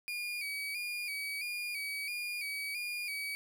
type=tone with vibrato; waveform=35% pulse; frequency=2349 Hz; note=D7; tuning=in tune; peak=-34 dBFS; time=0.08-3.35 s; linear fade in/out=0 ms; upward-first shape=square; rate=1.5 Hz; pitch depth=56 cents each way; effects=none